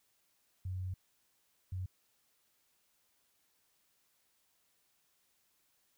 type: tone bursts at uneven times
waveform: sine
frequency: 92.5 Hz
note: F#2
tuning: in tune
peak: -36 dBFS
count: 2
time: 0.65-0.94 / 1.72-1.86 s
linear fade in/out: 5 ms
effects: white hiss -75 dBFS RMS until 5.97 s